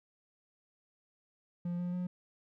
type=tone with pitch steps; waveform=triangle; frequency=174.61 / 177.15 / 179.73 Hz; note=F3 / F3 / F3; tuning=0 / +25 / +50 cents; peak=-31 dBFS; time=1.65-2.07 s; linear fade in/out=5 ms; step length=140 ms; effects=none